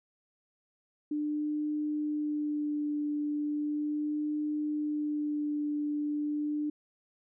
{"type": "tone with vibrato", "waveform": "sine", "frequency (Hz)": 297.9, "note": "D4", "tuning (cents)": 25, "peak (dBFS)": -29, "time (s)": [1.11, 6.7], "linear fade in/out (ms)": 5, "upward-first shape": "sine", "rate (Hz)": 0.37, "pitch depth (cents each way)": 14, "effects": []}